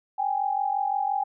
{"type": "tone pair together", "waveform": "sine", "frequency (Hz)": [784.8, 830.6], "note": ["G5", "G#5"], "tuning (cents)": [2, 0], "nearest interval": "minor second", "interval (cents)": 98, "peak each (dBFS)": -26, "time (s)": [0.18, 1.24], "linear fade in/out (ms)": 10, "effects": []}